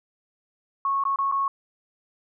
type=tone with dropouts; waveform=sine; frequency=1100 Hz; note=C#6; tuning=14 cents flat; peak=-21 dBFS; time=0.85-1.48 s; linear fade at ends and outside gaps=2 ms; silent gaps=1.038-1.052 / 1.16-1.187 / 1.315-1.322 s; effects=none